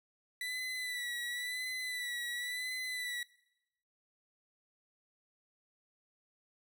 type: tone with vibrato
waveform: 30% pulse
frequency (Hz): 1975.5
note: B6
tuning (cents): 0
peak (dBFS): -34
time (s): 0.41-3.23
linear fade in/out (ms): 2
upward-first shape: sine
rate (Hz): 0.95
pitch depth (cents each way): 44
effects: noise-tail reverb RT60 0.9 s tail -22 dB re dry